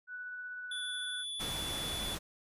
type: tone with tremolo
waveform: sine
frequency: 1483 Hz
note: F#6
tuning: 4 cents sharp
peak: -39 dBFS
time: 0.07-1.25 s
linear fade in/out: 50 ms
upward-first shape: triangle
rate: 16 Hz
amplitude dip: 25%
type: tone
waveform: square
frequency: 3452 Hz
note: A7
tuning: 34 cents flat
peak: -38 dBFS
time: 0.71-2.15 s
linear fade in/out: 5 ms
type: noise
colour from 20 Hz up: pink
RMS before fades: -40 dBFS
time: 1.39-2.19 s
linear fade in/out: 20 ms
effects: resampled to 32000 Hz